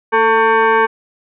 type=tone with frequency modulation; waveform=sine; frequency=228.9 Hz; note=A#3; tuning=31 cents flat; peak=-9 dBFS; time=0.12-0.87 s; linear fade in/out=20 ms; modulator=673 Hz; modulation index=2.2; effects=none